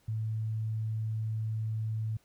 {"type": "tone", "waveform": "sine", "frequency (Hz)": 110, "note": "A2", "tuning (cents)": 0, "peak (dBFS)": -30, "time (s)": [0.08, 2.17], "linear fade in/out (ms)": 5, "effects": ["pink hiss -68 dBFS RMS until 2.24 s"]}